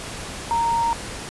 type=tone in noise; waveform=sine; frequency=928 Hz; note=A#5; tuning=8 cents flat; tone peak=-18 dBFS; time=0.51-0.93 s; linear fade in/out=0 ms; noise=pink; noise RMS=-33 dBFS; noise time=0-1.29 s; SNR=+12 dB; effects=resampled to 24000 Hz